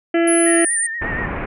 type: harmonic tone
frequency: 336.5 Hz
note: E4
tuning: 36 cents sharp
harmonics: 1 / 2 / 4 / 5 / 6 / 7 / 8 / 9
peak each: -14 / -20 / -30 / -27 / -28 / -33 / -36 / -36 dBFS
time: 0.14-0.65 s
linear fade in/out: 5 ms
type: exponential sweep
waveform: sine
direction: down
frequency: 10410 to 8870 Hz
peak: -17 dBFS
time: 0.27-0.87 s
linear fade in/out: 10 ms
type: tone with vibrato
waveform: sine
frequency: 1840 Hz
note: A#6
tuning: 23 cents flat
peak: -23 dBFS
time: 0.46-1.26 s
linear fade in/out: 5 ms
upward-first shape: sine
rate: 8.4 Hz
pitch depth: 50 cents each way
type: low-pass noise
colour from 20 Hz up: pink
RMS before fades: -25 dBFS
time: 1.01-1.46 s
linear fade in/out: 10 ms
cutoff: 2400 Hz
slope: 48 dB/octave
effects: none